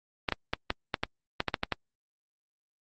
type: clicks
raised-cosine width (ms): 0.3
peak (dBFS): -10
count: 11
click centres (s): 0.288 / 0.323 / 0.535 / 0.704 / 0.942 / 1.035 / 1.404 / 1.483 / 1.542 / 1.634 / 1.723
effects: Opus 32 kbps